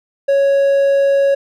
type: tone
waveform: triangle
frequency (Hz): 554.4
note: C#5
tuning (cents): 0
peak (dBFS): -8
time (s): 0.28-1.35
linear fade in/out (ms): 10
effects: none